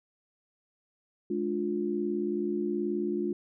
sine chord, D diminished, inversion second, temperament just, 211.4 / 293.7 / 352.4 Hz, Ab3 / D4 / F4, +31 / 0 / +16 cents, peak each -33 / -34 / -30 dBFS, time 1.3-3.33 s, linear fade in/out 5 ms, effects none

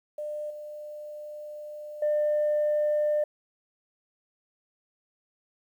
sine tone with level steps, 599 Hz, D5, 34 cents sharp, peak -31 / -37 / -21 dBFS, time 0.18-3.24 s, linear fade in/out 5 ms, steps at 0.5 / 2.02 s, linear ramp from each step 5 ms, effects tanh soft clip ceiling -19 dBFS + 10-bit

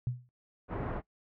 sine tone with exponential decay, 123.47 Hz, B2, in tune, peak -26 dBFS, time 0.07-0.29 s, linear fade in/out 0 ms, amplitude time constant 46 ms
pink low-pass noise, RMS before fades -36 dBFS, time 0.68-1.02 s, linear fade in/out 50 ms, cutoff 1300 Hz, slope 12 dB/octave
effects noise-tail reverb RT60 0.1 s tail -20 dB re dry + low-pass 2000 Hz 12 dB/octave

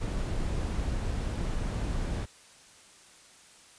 brown noise, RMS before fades -31 dBFS, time 0-2.26 s, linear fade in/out 20 ms, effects white hiss -55 dBFS RMS until 3.78 s + resampled to 22050 Hz

